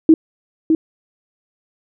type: tone with echo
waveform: sine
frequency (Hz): 319.8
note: D#4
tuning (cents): +48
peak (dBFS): -4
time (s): 0.09-0.14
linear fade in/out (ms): 2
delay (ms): 610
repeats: 1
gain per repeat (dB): -6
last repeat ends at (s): 0.75
effects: none